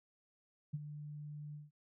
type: tone with ADSR envelope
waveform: sine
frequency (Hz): 148.5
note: D3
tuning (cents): +20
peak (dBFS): -34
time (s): 0.73-1.71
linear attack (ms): 14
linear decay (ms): 33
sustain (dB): -10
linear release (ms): 170
effects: none